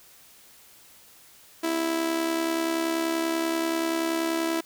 sawtooth tone with amplitude modulation, 329.6 Hz, E4, in tune, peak -18 dBFS, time 1.63-4.61 s, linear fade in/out 10 ms, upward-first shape sine, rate 70.4 Hz, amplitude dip 55%, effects white hiss -53 dBFS RMS until 4.65 s

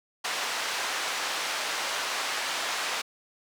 pink band-pass noise, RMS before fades -31 dBFS, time 0.24-3.02 s, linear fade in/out 10 ms, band 850 to 6300 Hz, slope 12 dB/octave, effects none

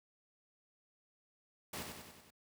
pink noise with echo, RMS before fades -42 dBFS, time 1.73-1.83 s, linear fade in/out 5 ms, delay 95 ms, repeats 5, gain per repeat -4 dB, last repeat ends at 2.305 s, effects high-pass 100 Hz 12 dB/octave

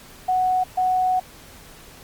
sine tone bursts at uneven times, 740 Hz, F#5, in tune, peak -17 dBFS, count 2, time 0.28-0.64 / 0.77-1.2 s, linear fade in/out 10 ms, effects pink hiss -45 dBFS RMS until 2.03 s + Opus 48 kbps

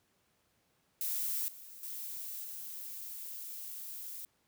violet noise with level steps, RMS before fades -35 / -51 / -42 / -44 dBFS, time 1.01-4.25 s, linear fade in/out 0 ms, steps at 1.48 / 1.83 / 2.44 s, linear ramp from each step 2 ms, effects pink hiss -74 dBFS RMS until 4.47 s + high-pass 80 Hz 12 dB/octave

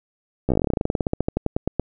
slowing click train, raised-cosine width 2 ms, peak -7 dBFS, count 27, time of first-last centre 0.49-1.797 s, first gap 14 ms, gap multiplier 1.09, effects none

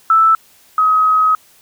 sine tone pair in turn, 1318.5 / 1268.2 Hz, E6 / D#6, 0 / +33 cents, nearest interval minor second, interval 67 cents, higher first, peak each -7 / -9 dBFS, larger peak first, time 0.1-0.35 / 0.78-1.35 s, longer second, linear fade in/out 2 ms, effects white hiss -49 dBFS RMS until 1.61 s

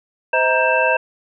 sine tone cluster, 517 / 639 / 936 / 1582 / 2658 Hz, C5 / D#5 / A#5 / G6 / E7, -21 / +46 / +7 / +15 / +14 cents, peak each -20 dBFS, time 0.33-0.97 s, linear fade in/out 5 ms, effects none

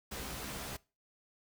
pink noise with comb filter, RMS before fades -42 dBFS, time 0.11-0.77 s, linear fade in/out 10 ms, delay 15 ms, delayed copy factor +0.75, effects noise-tail reverb RT60 0.3 s tail -22 dB re dry

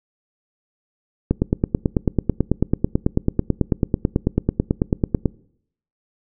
click train, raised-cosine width 3 ms, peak -3 dBFS, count 37, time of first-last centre 1.31-5.257 s, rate 9.12 Hz, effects noise-tail reverb RT60 0.7 s tail -24 dB re dry

